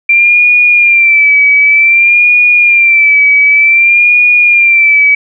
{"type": "tone with vibrato", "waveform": "sine", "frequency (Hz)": 2361, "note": "D7", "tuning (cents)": 9, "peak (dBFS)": -3, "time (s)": [0.09, 5.15], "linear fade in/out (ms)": 5, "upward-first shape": "sine", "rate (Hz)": 0.54, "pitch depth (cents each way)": 61, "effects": []}